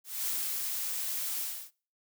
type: noise with ADSR envelope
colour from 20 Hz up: blue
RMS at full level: -32 dBFS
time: 0.04-1.71 s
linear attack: 210 ms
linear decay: 290 ms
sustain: -2 dB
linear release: 300 ms
effects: noise-tail reverb RT60 0.4 s tail -23 dB re dry